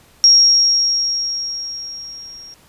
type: tone with level ramp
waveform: sine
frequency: 5588 Hz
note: F8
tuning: in tune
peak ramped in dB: -5 to -35 dBFS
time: 0.24-2.54 s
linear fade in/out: 0 ms
effects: pink hiss -50 dBFS RMS until 2.68 s + resampled to 32000 Hz